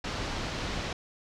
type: low-pass noise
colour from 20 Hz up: pink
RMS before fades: -34 dBFS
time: 0.04-0.93 s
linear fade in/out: 5 ms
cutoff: 5700 Hz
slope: 24 dB/octave
effects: none